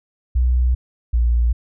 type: tone pair in turn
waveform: sine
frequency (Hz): 62 / 58.79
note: B1 / A#1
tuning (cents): +7 / +15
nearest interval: minor second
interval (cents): 92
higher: first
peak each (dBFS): -13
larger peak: neither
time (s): 0.35-0.75 / 1.13-1.53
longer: neither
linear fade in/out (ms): 10
effects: none